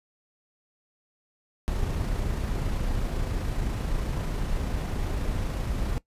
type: noise with amplitude modulation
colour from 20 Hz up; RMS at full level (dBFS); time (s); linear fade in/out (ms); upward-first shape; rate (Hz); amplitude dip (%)
brown; -27; 1.68-5.98; 0; sine; 27.8; 25
effects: noise-tail reverb RT60 0.1 s tail -19 dB re dry + resampled to 32000 Hz